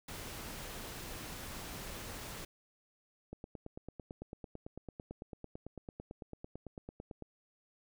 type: noise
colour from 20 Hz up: pink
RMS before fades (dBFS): -45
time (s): 0.08-2.45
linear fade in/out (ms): 5
type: click train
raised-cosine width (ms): 2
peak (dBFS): -31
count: 36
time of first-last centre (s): 3.33-7.223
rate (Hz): 8.99
effects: none